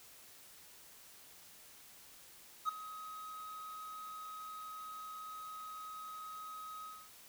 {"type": "tone with ADSR envelope", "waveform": "triangle", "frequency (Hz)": 1265, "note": "D#6", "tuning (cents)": 28, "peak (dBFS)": -27, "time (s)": [2.65, 7.1], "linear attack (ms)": 38, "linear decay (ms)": 6, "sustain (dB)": -16, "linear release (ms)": 260, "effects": ["white hiss -58 dBFS RMS until 7.28 s"]}